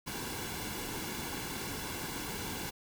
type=noise with comb filter; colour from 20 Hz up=pink; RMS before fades=-39 dBFS; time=0.06-2.71 s; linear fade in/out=20 ms; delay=1.6 ms; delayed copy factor=-0.6; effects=none